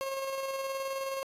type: tone with tremolo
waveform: 30% pulse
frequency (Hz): 540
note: C#5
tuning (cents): -45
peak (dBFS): -29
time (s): 0.01-1.23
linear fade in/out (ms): 0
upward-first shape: square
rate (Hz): 19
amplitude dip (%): 30
effects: resampled to 32000 Hz